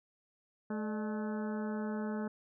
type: harmonic tone with a mistuned harmonic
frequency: 214.8 Hz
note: A3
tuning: 41 cents flat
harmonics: 1 / 2 / 3 / 4 / 5 / 6 / 7 / 8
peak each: -35 / -42 / -46 / -48 / -53 / -52 / -50 / -57 dBFS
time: 0.7-2.28 s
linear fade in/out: 5 ms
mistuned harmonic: 3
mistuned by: -100 cents
effects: none